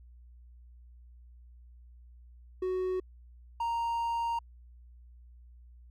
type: tone pair in turn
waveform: triangle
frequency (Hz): 370.6 / 930.6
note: F#4 / A#5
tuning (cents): +3 / -3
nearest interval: octave + major third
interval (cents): 1594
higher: second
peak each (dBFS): -27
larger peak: neither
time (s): 2.62-3 / 3.6-4.39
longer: second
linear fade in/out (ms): 5
effects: added 60 Hz sine -51 dBFS peak until 5.9 s